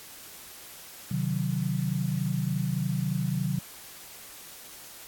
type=chord; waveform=sine; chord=C diminished; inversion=none; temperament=equal with one note detuned; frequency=130.81 / 154.22 / 185 Hz; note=C3 / Eb3 / Gb3; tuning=0 / -15 / 0 cents; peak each=-30 dBFS; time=1.11-3.59 s; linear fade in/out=5 ms; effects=white hiss -46 dBFS RMS until 5.07 s + AAC 64 kbps